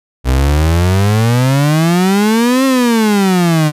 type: exponential two-way sweep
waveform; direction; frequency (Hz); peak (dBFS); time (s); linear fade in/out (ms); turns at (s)
35% pulse; up then down; 61.74 to 270 to 148; -7; 0.24-3.72; 50; 2.65
effects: resampled to 32000 Hz